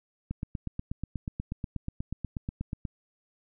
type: click train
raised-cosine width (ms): 5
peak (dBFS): -20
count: 22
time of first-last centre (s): 0.31-2.852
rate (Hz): 8.26
effects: none